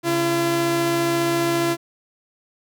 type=tone pair together; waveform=sawtooth; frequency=138.59 / 339.1 Hz; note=C#3 / E4; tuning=0 / +49 cents; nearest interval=octave + minor third; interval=1549 cents; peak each=-24 / -15 dBFS; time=0.03-1.77 s; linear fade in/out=50 ms; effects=none